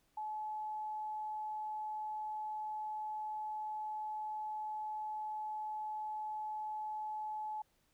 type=tone; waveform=sine; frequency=857 Hz; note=A5; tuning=46 cents flat; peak=-38 dBFS; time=0.17-7.62 s; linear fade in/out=5 ms; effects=pink hiss -75 dBFS RMS until 7.93 s